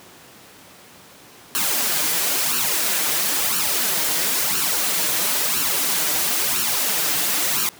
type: noise with flanger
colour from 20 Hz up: white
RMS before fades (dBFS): -21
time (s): 1.55-7.69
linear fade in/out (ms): 0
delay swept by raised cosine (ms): 0.7 to 6.7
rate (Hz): 0.99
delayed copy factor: +0.7
effects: pink hiss -45 dBFS RMS until 7.79 s + high-pass 150 Hz 12 dB/octave